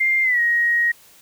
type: tone with pitch glide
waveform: sine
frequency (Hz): 2104 to 1885.3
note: C7 to A#6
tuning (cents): +9 to +19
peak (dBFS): -15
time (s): 0-0.92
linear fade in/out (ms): 10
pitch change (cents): -190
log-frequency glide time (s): 0.23-0.4
effects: white hiss -50 dBFS RMS until 1.21 s